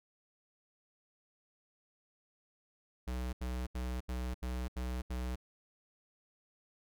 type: tone bursts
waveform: square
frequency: 62.3 Hz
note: B1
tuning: 16 cents sharp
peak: -36 dBFS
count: 7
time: 3.07-5.358 s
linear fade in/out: 10 ms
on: 260 ms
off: 78 ms
effects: none